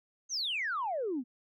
sine exponential sweep, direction down, 6570 to 230.5 Hz, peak -30 dBFS, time 0.29-1.24 s, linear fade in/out 50 ms, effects tanh soft clip ceiling -26 dBFS

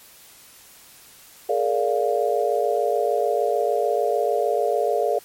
sine chord, Bb dominant seventh, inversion third, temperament just, 419.5 / 466.2 / 582.7 / 699.2 Hz, Ab4 / Bb4 / D5 / F5, +17 / 0 / -14 / +2 cents, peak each -24 dBFS, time 1.49-5.19 s, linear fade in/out 5 ms, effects white hiss -48 dBFS RMS until 5.24 s + MP3 64 kbps

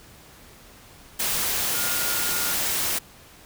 sine tone in noise, 1422 Hz, F6, 31 cents sharp, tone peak -33 dBFS, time 1.74-2.54 s, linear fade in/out 10 ms, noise white, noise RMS -25 dBFS, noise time 1.19-2.99 s, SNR -11 dB, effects pink hiss -49 dBFS RMS until 3.45 s

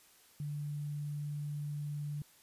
sine tone with sample-and-hold, 146.83 Hz, D3, in tune, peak -36 dBFS, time 0.4-2.22 s, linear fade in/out 2 ms, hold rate 11025 Hz, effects white hiss -63 dBFS RMS until 2.42 s + resampled to 32000 Hz

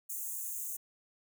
white high-pass noise, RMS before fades -39 dBFS, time 0.09-0.77 s, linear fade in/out 10 ms, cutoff 6300 Hz, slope 96 dB/octave, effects none

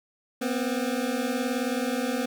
25% pulse beating tone pair, 241.1 / 260.1 Hz, B3 / C4, -41 / -10 cents, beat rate 19 Hz, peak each -25 dBFS, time 0.41-2.26 s, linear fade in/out 10 ms, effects 9-bit

